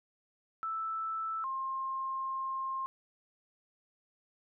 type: tone pair in turn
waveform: sine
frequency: 1318.5 / 1062.6 Hz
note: E6 / C6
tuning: 0 / +26 cents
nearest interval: major third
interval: 374 cents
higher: first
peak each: -33 / -33 dBFS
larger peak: neither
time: 0.63-1.44 / 1.44-2.86 s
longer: second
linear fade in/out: 0 ms
effects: none